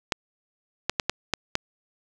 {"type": "clicks", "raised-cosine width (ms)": 0.2, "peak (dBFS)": -5, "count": 6, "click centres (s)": [0.122, 0.896, 0.998, 1.096, 1.337, 1.554], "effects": []}